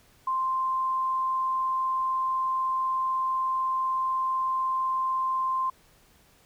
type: tone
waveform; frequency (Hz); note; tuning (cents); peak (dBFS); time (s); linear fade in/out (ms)
sine; 1046; C6; -1; -24; 0.27-5.7; 5
effects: pink hiss -60 dBFS RMS until 6.45 s